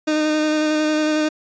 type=tone with vibrato; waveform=30% pulse; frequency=306.9 Hz; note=D#4; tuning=24 cents flat; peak=-14 dBFS; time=0.07-1.29 s; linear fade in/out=10 ms; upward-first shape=square; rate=11 Hz; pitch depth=11 cents each way; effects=resampled to 16000 Hz